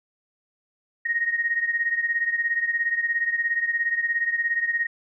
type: beating tone pair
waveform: sine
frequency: 1864.7 / 1881.7 Hz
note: A#6 / A#6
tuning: 0 / +16 cents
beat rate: 17 Hz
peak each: -23 / -27 dBFS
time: 1.05-4.87 s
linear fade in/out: 10 ms
effects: none